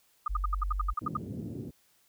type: tone bursts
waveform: sine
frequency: 1227 Hz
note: D#6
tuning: 25 cents flat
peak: -26 dBFS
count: 11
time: 0.26-1.17 s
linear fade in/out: 5 ms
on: 20 ms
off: 69 ms
type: tone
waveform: sine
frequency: 47.54 Hz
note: F#1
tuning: 48 cents sharp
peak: -29 dBFS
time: 0.29-0.94 s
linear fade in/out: 20 ms
type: band-pass noise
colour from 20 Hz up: pink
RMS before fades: -39 dBFS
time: 1.01-1.71 s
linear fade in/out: 10 ms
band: 100 to 350 Hz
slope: 24 dB/octave
effects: white hiss -67 dBFS RMS until 2.08 s